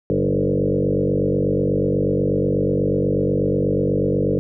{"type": "tone with frequency modulation", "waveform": "sine", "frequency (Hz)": 307.6, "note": "D#4", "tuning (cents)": -20, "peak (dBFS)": -16, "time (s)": [0.1, 4.39], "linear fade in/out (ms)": 0, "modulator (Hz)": 48.2, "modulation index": 4.4, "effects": []}